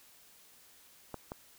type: clicks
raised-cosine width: 1 ms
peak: -25 dBFS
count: 2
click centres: 1.143 / 1.319 s
effects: white hiss -60 dBFS RMS until 1.58 s